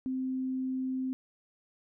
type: tone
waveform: sine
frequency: 260 Hz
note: C4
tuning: 11 cents flat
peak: -30 dBFS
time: 0.06-1.13 s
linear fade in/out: 0 ms
effects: none